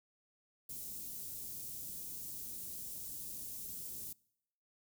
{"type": "band-stop noise", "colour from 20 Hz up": "white", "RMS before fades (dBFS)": -45, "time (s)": [0.69, 4.13], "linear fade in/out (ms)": 5, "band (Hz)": [270, 8100], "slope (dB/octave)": 12, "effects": ["noise-tail reverb RT60 0.8 s tail -25 dB re dry"]}